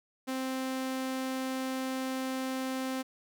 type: tone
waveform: sawtooth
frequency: 261.6 Hz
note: C4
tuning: in tune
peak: -28 dBFS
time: 0.27-3.03 s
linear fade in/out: 20 ms
effects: none